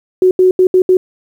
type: tone bursts at uneven times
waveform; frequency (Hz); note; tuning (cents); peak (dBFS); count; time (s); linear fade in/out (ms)
sine; 369.8; F#4; -1; -5; 5; 0.22-0.31 / 0.39-0.51 / 0.59-0.67 / 0.74-0.82 / 0.89-0.97; 2
effects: 7-bit

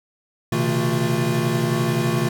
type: tone cluster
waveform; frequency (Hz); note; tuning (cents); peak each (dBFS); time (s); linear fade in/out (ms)
square; 124.6 / 136.2 / 160.3 / 223.8 / 351.5; B2 / C#3 / E3 / A3 / F4; +16 / -30 / -48 / +30 / +11; -26; 0.52-2.29; 5
effects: none

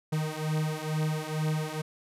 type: beating tone pair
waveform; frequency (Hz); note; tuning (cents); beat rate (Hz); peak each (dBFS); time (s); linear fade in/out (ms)
45% pulse; 154.1 / 156.3; D#3 / D#3; -16 / +8; 2.2; -31; 0.12-1.82; 10
effects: resampled to 32000 Hz

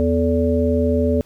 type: harmonic tone with a mistuned harmonic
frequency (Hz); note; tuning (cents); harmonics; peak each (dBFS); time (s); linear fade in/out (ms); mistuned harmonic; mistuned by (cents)
82.4; E2; 0; 1 / 3 / 5 / 7; -20 / -19 / -21 / -22; 0-1.21; 0; 5; +88
effects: pink hiss -54 dBFS RMS until 1.25 s

